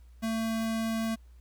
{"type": "tone", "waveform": "square", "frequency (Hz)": 224.4, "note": "A3", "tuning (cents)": 34, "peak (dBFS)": -29, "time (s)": [0.22, 1.16], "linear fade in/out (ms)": 20, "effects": ["added 60 Hz sine -50 dBFS peak until 1.4 s", "pink hiss -70 dBFS RMS until 1.4 s"]}